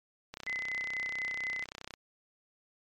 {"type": "click train", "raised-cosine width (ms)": 0.2, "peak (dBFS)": -24, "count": 52, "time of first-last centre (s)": [0.34, 1.939], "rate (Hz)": 31.9}
{"type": "tone with tremolo", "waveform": "sine", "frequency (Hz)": 2031, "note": "B6", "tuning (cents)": 48, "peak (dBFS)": -32, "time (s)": [0.47, 1.64], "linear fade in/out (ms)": 0, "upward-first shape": "sine", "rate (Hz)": 4.2, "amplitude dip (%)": 25}
{"effects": ["MP3 96 kbps"]}